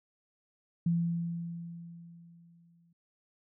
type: tone with exponential decay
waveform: sine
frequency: 169.5 Hz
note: E3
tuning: 49 cents sharp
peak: -24 dBFS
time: 0.86-2.93 s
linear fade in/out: 5 ms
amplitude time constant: 450 ms
effects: none